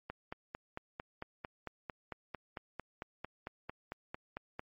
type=click train; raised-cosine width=0.5 ms; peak=-25 dBFS; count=21; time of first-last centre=0.1-4.594 s; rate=4.45 Hz; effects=MP3 32 kbps